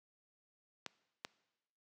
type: clicks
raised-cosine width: 0.2 ms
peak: -23 dBFS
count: 2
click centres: 0.863 / 1.249 s
effects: noise-tail reverb RT60 1.0 s tail -21 dB re dry + high-pass 150 Hz 12 dB/octave